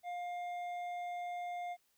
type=tone with hard clipping; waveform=sine; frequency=707 Hz; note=F5; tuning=21 cents sharp; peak=-40 dBFS; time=0.03-1.77 s; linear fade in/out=50 ms; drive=7 dB; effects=white hiss -75 dBFS RMS until 1.97 s